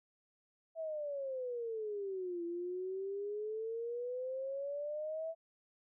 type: exponential two-way sweep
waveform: sine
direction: down then up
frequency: 659.3 to 338.9 to 659.3 Hz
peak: -37 dBFS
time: 0.75-5.35 s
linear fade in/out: 50 ms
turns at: 2.44 s
effects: none